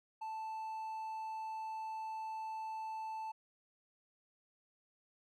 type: tone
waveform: triangle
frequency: 880 Hz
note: A5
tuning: in tune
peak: -38 dBFS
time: 0.21-3.32 s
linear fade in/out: 10 ms
effects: none